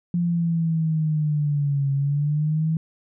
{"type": "linear two-way sweep", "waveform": "sine", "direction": "down then up", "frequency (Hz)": [174.61, 137.6, 161.7], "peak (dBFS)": -19, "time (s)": [0.14, 2.77], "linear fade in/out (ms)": 2, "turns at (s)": 1.92, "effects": []}